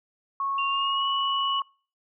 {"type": "tone", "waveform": "sine", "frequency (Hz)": 1100, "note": "C#6", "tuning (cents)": -14, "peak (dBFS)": -25, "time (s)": [0.4, 1.62], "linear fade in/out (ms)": 2}
{"type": "tone with pitch glide", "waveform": "sine", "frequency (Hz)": [2780, 2945], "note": ["F7", "F#7"], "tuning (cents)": [-9, -9], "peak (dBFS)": -27, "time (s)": [0.58, 1.6], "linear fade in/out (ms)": 5, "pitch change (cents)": 100, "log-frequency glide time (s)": [0.69, 1.07]}
{"effects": ["noise-tail reverb RT60 0.4 s tail -26 dB re dry"]}